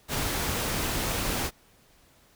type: noise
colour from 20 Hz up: pink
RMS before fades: -29 dBFS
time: 0.08-1.51 s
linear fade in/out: 50 ms
effects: pink hiss -60 dBFS RMS until 2.35 s